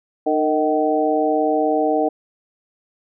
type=harmonic tone with a mistuned harmonic; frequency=152.7 Hz; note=D#3; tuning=32 cents flat; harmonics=2 / 3 / 4 / 5; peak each=-21 / -21 / -21 / -21 dBFS; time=0.26-2.09 s; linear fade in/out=10 ms; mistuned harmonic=4; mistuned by=+46 cents; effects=none